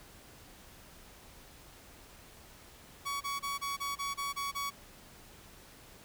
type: tone bursts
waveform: sawtooth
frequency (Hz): 1125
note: C#6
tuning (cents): +25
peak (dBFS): -30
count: 9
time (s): 3.05-4.706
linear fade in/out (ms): 20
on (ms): 160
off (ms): 27
effects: pink hiss -55 dBFS RMS until 6.04 s